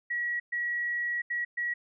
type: tone bursts at uneven times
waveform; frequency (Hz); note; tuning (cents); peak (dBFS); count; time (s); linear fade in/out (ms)
sine; 1919; A#6; +50; -28; 4; 0.1-0.4 / 0.52-1.22 / 1.3-1.45 / 1.57-1.74; 10
effects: none